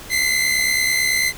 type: tone pair together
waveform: sawtooth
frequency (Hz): 2024 / 2093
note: B6 / C7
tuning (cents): +42 / 0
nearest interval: minor second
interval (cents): 58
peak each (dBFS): -16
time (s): 0.09-1.33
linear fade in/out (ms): 50
effects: pink hiss -37 dBFS RMS until 1.37 s